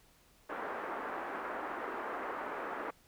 white band-pass noise, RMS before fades -40 dBFS, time 0.49-2.91 s, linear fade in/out 10 ms, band 270 to 1500 Hz, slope 24 dB/octave, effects pink hiss -65 dBFS RMS until 3.07 s

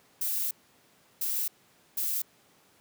violet noise bursts at uneven times, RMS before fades -30 dBFS, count 3, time 0.21-0.51 / 1.21-1.48 / 1.97-2.22 s, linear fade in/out 5 ms, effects pink hiss -62 dBFS RMS until 2.8 s + high-pass 150 Hz 12 dB/octave

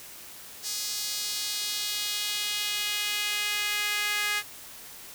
sawtooth tone with high-pass filter sweep, 415.3 Hz, G#4, in tune, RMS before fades -30 dBFS, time 0.62-4.43 s, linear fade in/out 50 ms, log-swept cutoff 5200 to 1900 Hz, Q 1.7, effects white hiss -45 dBFS RMS until 5.14 s

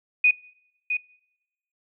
sine tone with echo, 2481 Hz, D#7, 6 cents flat, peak -14 dBFS, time 0.24-0.31 s, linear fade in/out 5 ms, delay 660 ms, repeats 1, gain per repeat -8 dB, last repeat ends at 0.97 s, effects noise-tail reverb RT60 0.9 s tail -25 dB re dry

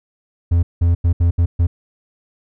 triangle tone bursts at uneven times, 85.5 Hz, F2, 36 cents flat, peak -9 dBFS, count 6, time 0.51-0.63 / 0.81-0.95 / 1.04-1.13 / 1.2-1.31 / 1.38-1.46 / 1.59-1.67 s, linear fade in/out 10 ms, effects none

